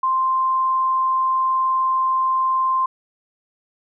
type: tone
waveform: sine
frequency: 1046.5 Hz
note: C6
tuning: in tune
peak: -16 dBFS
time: 0.03-2.86 s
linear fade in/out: 5 ms
effects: none